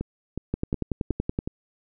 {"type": "two click trains", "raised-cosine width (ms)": 3, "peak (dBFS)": [-12, -16], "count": [10, 5], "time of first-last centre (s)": [[0.54, 1.389], [0.01, 1.475]], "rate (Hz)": [10.6, 2.73], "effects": []}